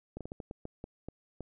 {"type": "slowing click train", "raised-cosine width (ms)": 2, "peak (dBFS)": -27, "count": 10, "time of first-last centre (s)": [0.17, 1.407], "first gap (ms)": 37, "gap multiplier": 1.31, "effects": []}